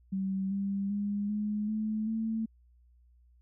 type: tone with pitch steps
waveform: sine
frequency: 192.1 / 197.84 / 203.8 / 209.8 / 216.1 / 222.6 Hz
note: G3 / G3 / G#3 / G#3 / A3 / A3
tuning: -35 / +16 / -32 / +18 / -31 / +20 cents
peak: -29 dBFS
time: 0.12-2.46 s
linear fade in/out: 10 ms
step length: 390 ms
effects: added 60 Hz sine -59 dBFS peak until 3.41 s